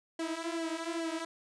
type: tone with flanger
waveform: sawtooth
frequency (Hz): 329.6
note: E4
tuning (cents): 0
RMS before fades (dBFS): -36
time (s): 0.19-1.25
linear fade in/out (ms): 5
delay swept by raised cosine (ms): 0.79 to 6.49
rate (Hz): 2.4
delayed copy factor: -0.75
effects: resampled to 22050 Hz